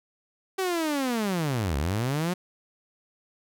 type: linear two-way sweep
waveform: sawtooth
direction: down then up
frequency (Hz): 386.8 to 66 to 185.2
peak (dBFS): -21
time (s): 0.58-2.34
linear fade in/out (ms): 10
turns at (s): 1.77
effects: none